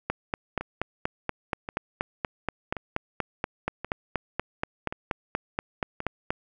two click trains, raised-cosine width 0.5 ms, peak -18 / -11 dBFS, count 6 / 27, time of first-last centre 0.61-6.004 / 0.1-6.305 s, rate 0.927 / 4.19 Hz, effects none

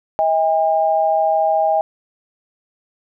sine tone pair together, 639.7 / 806 Hz, D#5 / G5, +48 / +48 cents, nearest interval major third, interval 400 cents, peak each -16 dBFS, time 0.19-1.81 s, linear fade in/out 0 ms, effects none

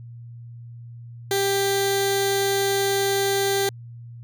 15% pulse tone with notch filter, 394.4 Hz, G4, 11 cents sharp, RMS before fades -22 dBFS, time 1.31-3.69 s, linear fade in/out 2 ms, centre 1100 Hz, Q 0.79, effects added 118 Hz sine -37 dBFS peak until 4.23 s

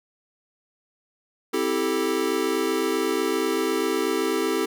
square chord, A minor seventh, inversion first, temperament equal with one note detuned, 261.6 / 327.4 / 392 / 440 Hz, C4 / E4 / G4 / A4, 0 / -12 / 0 / 0 cents, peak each -31 / -28 / -27 / -28 dBFS, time 1.53-4.66 s, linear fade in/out 10 ms, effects none

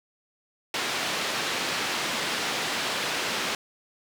white band-pass noise, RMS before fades -29 dBFS, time 0.74-3.55 s, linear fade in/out 2 ms, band 170 to 3800 Hz, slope 12 dB/octave, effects none

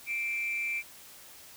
sine tone with amplitude modulation, 2349 Hz, D7, in tune, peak -26 dBFS, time 0.06-0.83 s, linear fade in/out 50 ms, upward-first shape sine, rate 222 Hz, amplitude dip 60%, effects tanh soft clip ceiling -24 dBFS + white hiss -51 dBFS RMS until 1.56 s

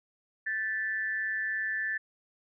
sine tone with amplitude modulation, 1760 Hz, A6, in tune, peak -26 dBFS, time 0.46-1.98 s, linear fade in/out 10 ms, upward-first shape sine, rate 203 Hz, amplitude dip 65%, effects none

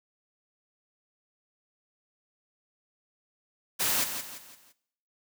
white noise with echo, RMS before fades -27 dBFS, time 3.79-4.05 s, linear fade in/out 20 ms, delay 170 ms, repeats 4, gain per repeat -8 dB, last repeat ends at 4.73 s, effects noise-tail reverb RT60 0.7 s tail -18 dB re dry + high-pass 100 Hz 12 dB/octave

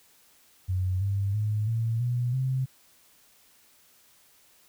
sine tone with pitch steps, 92.5 / 99.14 / 106.25 / 113.88 / 122.05 / 130.81 Hz, F#2 / G2 / G#2 / A#2 / B2 / C3, 0 / +20 / +40 / -40 / -20 / 0 cents, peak -24 dBFS, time 0.68-2.66 s, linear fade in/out 20 ms, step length 330 ms, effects white hiss -60 dBFS RMS until 4.68 s

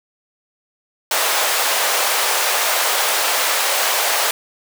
pink high-pass noise, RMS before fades -18 dBFS, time 1.11-4.31 s, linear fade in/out 2 ms, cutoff 560 Hz, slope 24 dB/octave, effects none

